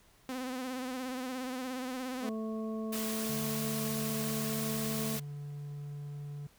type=tone with vibrato; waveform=sawtooth; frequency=255.8 Hz; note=C4; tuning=39 cents flat; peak=-32 dBFS; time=0.29-2.29 s; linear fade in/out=0 ms; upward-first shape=sine; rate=17 Hz; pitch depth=49 cents each way
type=harmonic tone; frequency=220 Hz; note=A3; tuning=in tune; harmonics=1 / 2 / 3 / 5; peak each=-35 / -41 / -45 / -49 dBFS; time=2.21-5.2 s; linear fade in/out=50 ms
type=noise; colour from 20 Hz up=white; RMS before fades=-39 dBFS; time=2.92-5.2 s; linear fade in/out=10 ms
type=tone; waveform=triangle; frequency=144.7 Hz; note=D3; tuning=25 cents flat; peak=-37 dBFS; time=3.29-6.47 s; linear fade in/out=5 ms
effects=pink hiss -64 dBFS RMS until 6.58 s